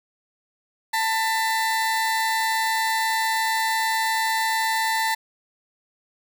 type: tone pair together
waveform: 30% pulse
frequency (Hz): 891.4 / 1996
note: A5 / B6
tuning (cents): +22 / +18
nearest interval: octave + major second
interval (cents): 1396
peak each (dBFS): -19 / -25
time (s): 0.93-5.15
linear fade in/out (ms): 10
effects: none